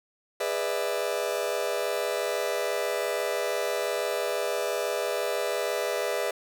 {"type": "chord", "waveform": "40% pulse", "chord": "E dominant seventh", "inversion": "first", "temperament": "just", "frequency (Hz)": [412, 494.4, 593.3, 659.3], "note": ["G#4", "B4", "D5", "E5"], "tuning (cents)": [-14, 2, 18, 0], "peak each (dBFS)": [-32, -31, -31, -32], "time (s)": [0.4, 6.31], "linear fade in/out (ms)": 5, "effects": []}